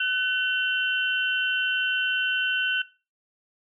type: tone cluster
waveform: sine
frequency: 1505 / 2733 / 3066 Hz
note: F#6 / F7 / G7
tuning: +29 / -38 / -39 cents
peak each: -25 / -27 / -30 dBFS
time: 0-2.82 s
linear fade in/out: 5 ms
effects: noise-tail reverb RT60 0.3 s tail -17 dB re dry